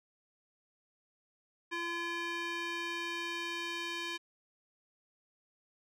square tone with band-pass filter sweep, 341.1 Hz, F4, 41 cents flat, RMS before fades -38 dBFS, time 1.71-4.18 s, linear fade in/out 20 ms, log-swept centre 1900 to 2900 Hz, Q 1.3, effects none

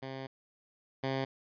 10% pulse tone pair in turn, 133.3 / 133.82 Hz, C3 / C3, +33 / +39 cents, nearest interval unison, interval 6 cents, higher second, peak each -31 / -23 dBFS, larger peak second, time 0.02-0.27 / 1.03-1.25 s, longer first, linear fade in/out 10 ms, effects resampled to 11025 Hz

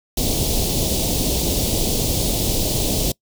pink band-stop noise, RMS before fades -20 dBFS, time 0.17-3.12 s, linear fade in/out 5 ms, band 660 to 3300 Hz, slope 24 dB/octave, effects noise-tail reverb RT60 0.1 s tail -24 dB re dry

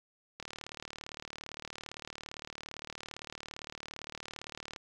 click train, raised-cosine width 0.2 ms, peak -24 dBFS, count 165, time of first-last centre 0.4-4.762 s, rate 37.6 Hz, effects none

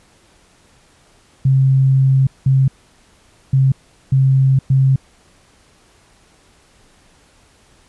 sine tone bursts at uneven times, 133.7 Hz, C3, 38 cents sharp, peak -9 dBFS, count 5, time 1.45-2.27 / 2.46-2.68 / 3.53-3.72 / 4.12-4.59 / 4.7-4.96 s, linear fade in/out 5 ms, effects pink hiss -52 dBFS RMS until 7.88 s + resampled to 24000 Hz

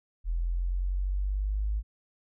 sine exponential sweep, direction up, 41.51 to 53.1 Hz, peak -26 dBFS, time 0.24-1.83 s, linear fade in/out 50 ms, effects none

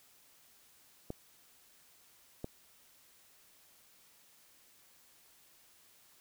clicks, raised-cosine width 2 ms, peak -25 dBFS, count 2, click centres 1.104 / 2.444 s, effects white hiss -64 dBFS RMS until 6.2 s

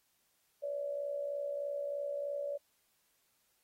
sine tone with amplitude modulation, 573 Hz, D5, 43 cents flat, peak -32 dBFS, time 0.62-2.58 s, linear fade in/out 20 ms, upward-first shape sine, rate 63.2 Hz, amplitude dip 60%, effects white hiss -75 dBFS RMS until 3.63 s + AAC 48 kbps

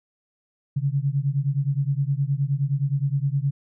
sine beating tone pair, 135.5 / 145.1 Hz, C#3 / D3, -39 / -21 cents, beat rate 9.6 Hz, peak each -23 / -24 dBFS, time 0.76-3.51 s, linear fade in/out 10 ms, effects none

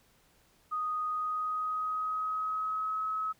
sine tone with pitch glide, 1243 to 1283.1 Hz, D#6 to E6, -2 to -47 cents, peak -30 dBFS, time 0.71-3.33 s, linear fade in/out 20 ms, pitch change +55 cents, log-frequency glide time 1.06-3.04 s, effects pink hiss -66 dBFS RMS until 3.39 s

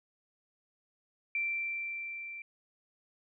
sine tone with level ramp, 2349 Hz, D7, in tune, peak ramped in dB -29 to -41 dBFS, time 1.35-2.42 s, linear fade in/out 2 ms, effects none

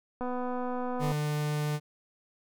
click train, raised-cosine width 1 ms, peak -22 dBFS, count 227, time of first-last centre 0.21-1.118 s, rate 249 Hz
45% pulse tone, 149.4 Hz, D3, 30 cents sharp, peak -28 dBFS, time 0.99-1.8 s, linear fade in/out 50 ms
effects none

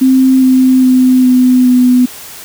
sine tone with pitch steps, 261.6 / 258.6 / 255.6 / 252.7 / 249.8 Hz, C4 / C4 / C4 / B3 / B3, 0 / -20 / -40 / +40 / +20 cents, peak -4 dBFS, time 0.01-2.06 s, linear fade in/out 10 ms, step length 410 ms, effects white hiss -30 dBFS RMS until 2.44 s

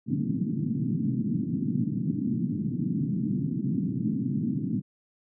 white band-pass noise, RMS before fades -28 dBFS, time 0.06-4.82 s, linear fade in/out 50 ms, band 120 to 280 Hz, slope 48 dB/octave, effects none

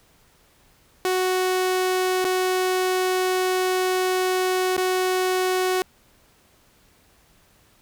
sawtooth tone with dropouts, 370 Hz, F#4, in tune, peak -16 dBFS, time 1.05-5.82 s, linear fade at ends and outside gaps 1 ms, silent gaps 2.244-2.249 / 4.767-4.778 s, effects pink hiss -58 dBFS RMS until 7.81 s

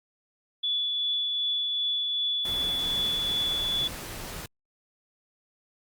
sine tone with tremolo, 3438 Hz, A7, 41 cents flat, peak -24 dBFS, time 0.63-3.88 s, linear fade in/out 10 ms, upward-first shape triangle, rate 2.6 Hz, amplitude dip 25%
pink noise, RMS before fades -38 dBFS, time 2.45-4.46 s, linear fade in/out 2 ms
effects Opus 48 kbps

